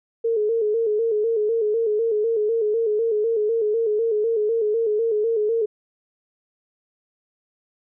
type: tone with vibrato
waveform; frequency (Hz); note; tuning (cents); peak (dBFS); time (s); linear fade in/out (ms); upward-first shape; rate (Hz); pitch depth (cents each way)
sine; 440; A4; 0; -18; 0.24-5.66; 10; square; 4; 71
effects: none